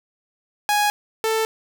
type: tone pair in turn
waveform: sawtooth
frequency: 830 / 443 Hz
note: G#5 / A4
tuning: -1 / +12 cents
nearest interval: major seventh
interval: 1087 cents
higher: first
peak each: -13 / -15 dBFS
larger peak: first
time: 0.69-0.9 / 1.24-1.45 s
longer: neither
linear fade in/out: 0 ms
effects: none